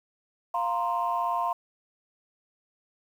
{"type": "chord", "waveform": "sine", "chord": "F suspended fourth", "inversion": "none", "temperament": "just", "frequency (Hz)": [698.5, 931.3, 1047.7], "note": ["F5", "Bb5", "C6"], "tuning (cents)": [0, -2, 2], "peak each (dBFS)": [-29, -29, -28], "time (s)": [0.54, 1.53], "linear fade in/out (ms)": 5, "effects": ["tanh soft clip ceiling -17 dBFS", "9-bit"]}